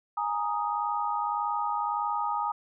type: chord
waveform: sine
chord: Ab suspended second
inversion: none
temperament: equal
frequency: 830.6 / 932.3 / 1244.5 Hz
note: Ab5 / Bb5 / Eb6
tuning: 0 / 0 / 0 cents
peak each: -31 / -31 / -31 dBFS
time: 0.17-2.52 s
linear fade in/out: 5 ms
effects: none